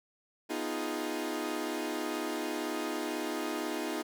sawtooth chord, F half-diminished seventh, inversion second, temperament equal, 246.9 / 311.1 / 349.2 / 415.3 Hz, Cb4 / Eb4 / F4 / Ab4, 0 / 0 / 0 / 0 cents, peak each -37 / -32 / -35 / -36 dBFS, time 0.49-4.03 s, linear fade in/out 20 ms, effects none

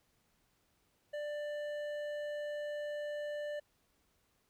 sine tone with hard clipping, 591 Hz, D5, 11 cents sharp, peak -39 dBFS, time 1.13-3.6 s, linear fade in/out 10 ms, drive 9 dB, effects pink hiss -75 dBFS RMS until 4.49 s

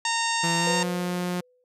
harmonic tone, 920 Hz, A#5, 23 cents flat, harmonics 1 / 2 / 3 / 4 / 5 / 6 / 7 / 8 / 9, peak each -27 / -30 / -32 / -33 / -34 / -35 / -35 / -36 / -37 dBFS, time 0.05-0.83 s, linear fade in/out 2 ms
sawtooth tone with pitch glide, 168.5 to 178.52 Hz, E3 to F3, +38 to +38 cents, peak -22 dBFS, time 0.43-1.41 s, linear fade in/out 10 ms, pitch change +100 cents, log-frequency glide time 0.58-0.75 s
sine tone with exponential decay, 499 Hz, B4, 18 cents sharp, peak -25 dBFS, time 0.67-1.64 s, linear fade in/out 1 ms, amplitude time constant 210 ms
effects resampled to 32000 Hz

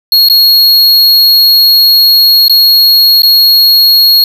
square tone with dropouts, 4305 Hz, C8, 49 cents sharp, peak -3 dBFS, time 0.12-4.24 s, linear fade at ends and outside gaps 2 ms, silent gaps 0.287-0.298 / 2.482-2.496 / 3.221-3.232 s, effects 7-bit

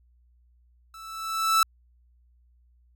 45% pulse tone with level ramp, 1318.5 Hz, E6, in tune, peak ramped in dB -43 to -16 dBFS, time 0.94-1.63 s, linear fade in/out 2 ms, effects added 60 Hz sine -58 dBFS peak until 2.95 s

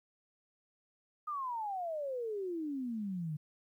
sine exponential sweep, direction down, 1244.5 to 146.83 Hz, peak -35 dBFS, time 1.27-3.37 s, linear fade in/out 10 ms, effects 12-bit

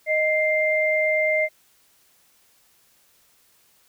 sine tone pair together, 622 / 2097 Hz, D#5 / C7, -1 / +3 cents, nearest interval octave + major sixth, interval 2104 cents, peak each -21 dBFS, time 0.06-1.49 s, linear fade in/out 50 ms, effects white hiss -60 dBFS RMS until 3.88 s

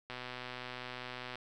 click train, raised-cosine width 0.3 ms, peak -26 dBFS, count 158, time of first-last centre 0.1-1.356 s, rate 125 Hz, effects none

